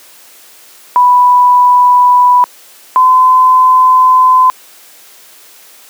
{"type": "tone pair in turn", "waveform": "sine", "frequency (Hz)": [987.8, 1020.9], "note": ["B5", "C6"], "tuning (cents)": [0, -43], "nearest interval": "minor second", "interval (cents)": 57, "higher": "second", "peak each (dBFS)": -3, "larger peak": "neither", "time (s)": [[0.96, 2.44], [2.96, 4.5]], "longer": "second", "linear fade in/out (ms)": 0, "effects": ["white hiss -39 dBFS RMS until 5.89 s", "high-pass 300 Hz 12 dB/octave"]}